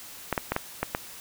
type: clicks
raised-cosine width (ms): 0.5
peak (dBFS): -10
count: 6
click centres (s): 0.327 / 0.378 / 0.52 / 0.564 / 0.83 / 0.949
effects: white hiss -44 dBFS RMS until 1.2 s